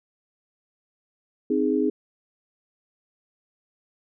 sine chord, Ab major, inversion first, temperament equal, 261.6 / 311.1 / 415.3 Hz, C4 / Eb4 / Ab4, 0 / 0 / 0 cents, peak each -24 dBFS, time 1.5-1.9 s, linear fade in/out 5 ms, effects none

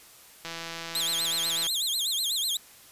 click train, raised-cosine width 0.2 ms, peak -19 dBFS, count 203, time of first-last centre 0.45-1.667 s, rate 166 Hz
sawtooth tone with vibrato, 3663 Hz, A#7, 31 cents flat, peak -23 dBFS, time 0.95-2.57 s, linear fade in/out 2 ms, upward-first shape sine, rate 8.1 Hz, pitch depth 240 cents each way
effects white hiss -52 dBFS RMS until 2.91 s + resampled to 32000 Hz

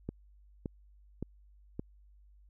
click train, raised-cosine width 3 ms, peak -23 dBFS, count 4, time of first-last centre 0.09-1.795 s, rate 1.76 Hz, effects added 50 Hz sine -57 dBFS peak until 2.49 s

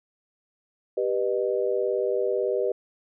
sine chord, G augmented, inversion none, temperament just, 392 / 490 / 612.5 Hz, G4 / B4 / D#5, 0 / -14 / -27 cents, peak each -26 / -26 / -29 dBFS, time 0.97-2.72 s, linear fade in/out 5 ms, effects none

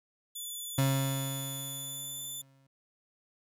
10% pulse tone with pitch glide, 3475 to 3513 Hz, A7 to A7, -22 to -3 cents, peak -31 dBFS, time 0.35-2.42 s, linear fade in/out 10 ms, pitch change +19 cents, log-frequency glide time 1.72-2.18 s
35% pulse tone with exponential decay, 135.5 Hz, C#3, 39 cents flat, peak -22 dBFS, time 0.78-2.67 s, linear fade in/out 5 ms, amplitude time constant 410 ms
effects none

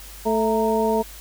harmonic tone with a mistuned harmonic, 220 Hz, A3, in tune, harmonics 1 / 2 / 3 / 4, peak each -24 / -21 / -25 / -24 dBFS, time 0.25-1.03 s, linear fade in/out 20 ms, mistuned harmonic 4, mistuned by +85 cents, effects added 50 Hz sine -41 dBFS peak until 1.2 s + white hiss -42 dBFS RMS until 1.2 s

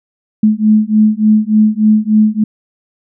sine beating tone pair, 213 / 216.4 Hz, G#3 / A3, +44 / -29 cents, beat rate 3.4 Hz, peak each -10 dBFS, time 0.43-2.44 s, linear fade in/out 5 ms, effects none

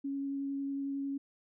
sine tone with vibrato, 276.9 Hz, C#4, 2 cents flat, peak -33 dBFS, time 0.04-1.18 s, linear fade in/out 10 ms, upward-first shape sine, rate 11 Hz, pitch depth 8 cents each way, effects none

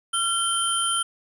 sine tone cluster, 1374 / 3119 / 9670 Hz, F6 / G7 / D9, -29 / -9 / +50 cents, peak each -25 dBFS, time 0.13-1.03 s, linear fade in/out 10 ms, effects tanh soft clip ceiling -13 dBFS + 9-bit

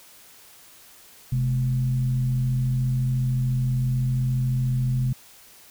sine tone with frequency modulation, 128.6 Hz, C3, 30 cents flat, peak -20 dBFS, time 1.32-5.13 s, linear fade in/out 5 ms, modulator 86 Hz, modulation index 0.41, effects white hiss -50 dBFS RMS until 5.7 s

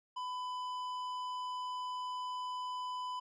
sine tone with tanh clipping, 1001 Hz, B5, 23 cents sharp, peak -39 dBFS, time 0.16-3.2 s, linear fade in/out 10 ms, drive 11 dB, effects none

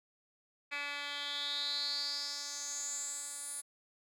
10% pulse tone with band-pass filter sweep, 287.3 Hz, D4, 38 cents flat, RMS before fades -39 dBFS, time 0.71-3.62 s, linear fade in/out 20 ms, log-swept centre 2500 to 9900 Hz, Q 7.3, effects none

